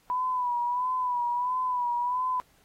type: tone with vibrato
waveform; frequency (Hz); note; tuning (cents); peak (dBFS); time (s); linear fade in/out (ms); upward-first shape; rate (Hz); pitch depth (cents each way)
sine; 987.8; B5; 0; -25; 0.1-2.4; 0; sine; 1.5; 52
effects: pink hiss -64 dBFS RMS until 2.64 s + AAC 48 kbps